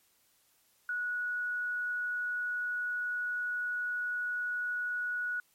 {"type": "tone", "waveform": "sine", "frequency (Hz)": 1464, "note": "F#6", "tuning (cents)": -19, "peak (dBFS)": -31, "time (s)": [0.89, 5.4], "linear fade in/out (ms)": 2, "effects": ["white hiss -69 dBFS RMS until 5.54 s", "MP3 64 kbps"]}